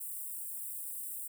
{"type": "high-pass noise", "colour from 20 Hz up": "white", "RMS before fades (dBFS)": -41, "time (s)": [0, 1.28], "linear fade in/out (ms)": 10, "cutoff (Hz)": 7900, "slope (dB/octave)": 96, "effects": []}